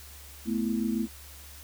sine chord, A suspended second, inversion none, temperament equal, 220 / 246.9 / 329.6 Hz, A3 / B3 / E4, 0 / 0 / 0 cents, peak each -28 / -31 / -33 dBFS, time 0.45-1.08 s, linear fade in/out 50 ms, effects added 71 Hz sine -48 dBFS peak until 1.63 s + white hiss -49 dBFS RMS until 1.63 s

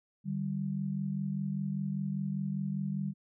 sine tone pair together, 149.9 / 194.94 Hz, D3 / G3, +36 / -9 cents, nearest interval perfect fourth, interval 455 cents, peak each -35 / -33 dBFS, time 0.24-3.14 s, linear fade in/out 50 ms, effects none

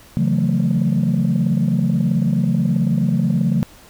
sine chord, F# minor seventh, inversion second, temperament just, 138.75 / 166.5 / 185 / 222 Hz, C#3 / E3 / F#3 / A3, +2 / +18 / 0 / +16 cents, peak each -19 dBFS, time 0.17-3.63 s, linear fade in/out 0 ms, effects tanh soft clip ceiling -9 dBFS + pink hiss -46 dBFS RMS until 3.89 s

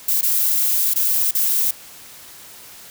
violet noise with dropouts, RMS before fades -18 dBFS, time 0.08-1.71 s, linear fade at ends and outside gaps 5 ms, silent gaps 0.212-0.227 / 0.938-0.958 / 1.311-1.349 s, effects white hiss -41 dBFS RMS until 2.9 s

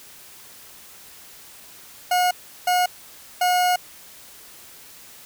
40% pulse tone bursts at uneven times, 722 Hz, F#5, 43 cents flat, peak -16 dBFS, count 3, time 2.11-2.31 / 2.67-2.86 / 3.41-3.76 s, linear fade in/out 5 ms, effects white hiss -45 dBFS RMS until 5.25 s

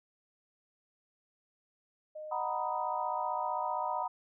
sine tone with pitch glide, 615 to 610.8 Hz, D#5 to D#5, -20 to -32 cents, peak -40 dBFS, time 2.15-4.03 s, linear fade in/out 10 ms, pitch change -12 cents, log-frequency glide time 2.53-3.64 s
sine chord, B major seventh, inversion second, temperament equal, 740 / 932.3 / 987.8 / 1244.5 Hz, F#5 / A#5 / B5 / D#6, 0 / 0 / 0 / 0 cents, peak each -37 / -36 / -36 / -42 dBFS, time 2.31-4.08 s, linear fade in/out 10 ms
effects none

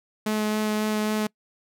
sawtooth tone with vibrato, 213.8 Hz, A3, 49 cents flat, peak -19 dBFS, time 0.26-1.27 s, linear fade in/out 5 ms, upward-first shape sine, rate 3.7 Hz, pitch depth 9 cents each way, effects noise-tail reverb RT60 0.1 s tail -25 dB re dry

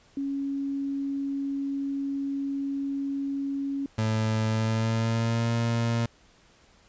sine tone, 277.2 Hz, C#4, in tune, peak -27 dBFS, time 0.17-3.86 s, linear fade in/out 2 ms
30% pulse tone with pitch glide, 110 to 116.41 Hz, A2 to A#2, 0 to -2 cents, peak -21 dBFS, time 3.98-6.06 s, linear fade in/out 5 ms, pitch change +98 cents, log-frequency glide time 4.48-5.51 s
effects pink hiss -59 dBFS RMS until 6.88 s + resampled to 16000 Hz

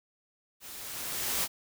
white noise with level ramp, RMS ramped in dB -46 to -28 dBFS, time 0.6-1.48 s, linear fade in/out 50 ms, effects none

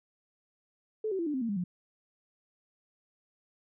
sine tone with pitch steps, 433.8 / 382 / 336.4 / 296.3 / 260.9 / 229.8 / 202.4 / 178.22 Hz, A4 / G4 / E4 / D4 / C4 / A#3 / G#3 / F3, -25 / -45 / +35 / +15 / -5 / -25 / -44 / +35 cents, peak -29 dBFS, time 1.04-1.64 s, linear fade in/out 5 ms, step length 75 ms, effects none

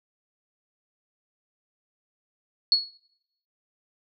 sine tone with exponential decay, 4359 Hz, C#8, 30 cents flat, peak -13 dBFS, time 2.72-2.94 s, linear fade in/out 1 ms, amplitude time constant 47 ms, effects noise-tail reverb RT60 0.7 s tail -19 dB re dry

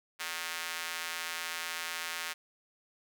square tone with high-pass filter, 84 Hz, E2, 33 cents sharp, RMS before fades -38 dBFS, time 0.19-2.34 s, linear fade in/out 20 ms, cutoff 1700 Hz, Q 1, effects none

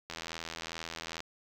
click train, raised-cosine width 0.2 ms, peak -21 dBFS, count 92, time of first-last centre 0.1-1.204 s, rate 82.4 Hz, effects 8-bit

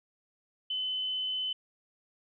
sine tone, 3032 Hz, F#7, 42 cents sharp, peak -30 dBFS, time 0.7-1.53 s, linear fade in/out 5 ms, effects none

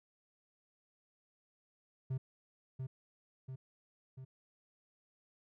triangle tone with echo, 130.81 Hz, C3, in tune, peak -32 dBFS, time 2.1-2.18 s, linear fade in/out 10 ms, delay 690 ms, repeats 3, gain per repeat -4 dB, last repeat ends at 4.25 s, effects none

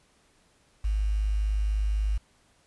sine tone with quantisation, 51.91 Hz, G#1, in tune, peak -23 dBFS, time 0.84-2.18 s, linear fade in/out 10 ms, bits 8, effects pink hiss -64 dBFS RMS until 2.66 s + resampled to 24000 Hz

